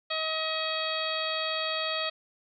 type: harmonic tone with a mistuned harmonic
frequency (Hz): 634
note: D#5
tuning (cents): +32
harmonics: 1 / 2 / 3 / 4 / 5 / 6 / 7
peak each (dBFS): -34 / -35 / -38 / -37 / -36 / -36 / -38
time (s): 0.1-2.1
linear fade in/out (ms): 10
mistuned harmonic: 5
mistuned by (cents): +56
effects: none